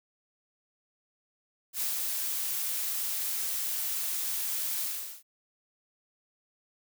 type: noise with ADSR envelope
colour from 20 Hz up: blue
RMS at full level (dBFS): -30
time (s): 1.73-5.23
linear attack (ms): 82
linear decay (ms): 110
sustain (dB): -2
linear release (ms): 410
effects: none